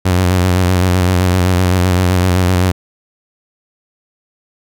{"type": "tone with vibrato", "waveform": "sawtooth", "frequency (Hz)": 91, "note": "F#2", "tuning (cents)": -28, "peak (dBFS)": -6, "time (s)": [0.05, 2.72], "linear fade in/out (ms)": 10, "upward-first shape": "square", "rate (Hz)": 7.8, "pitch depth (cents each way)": 40, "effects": []}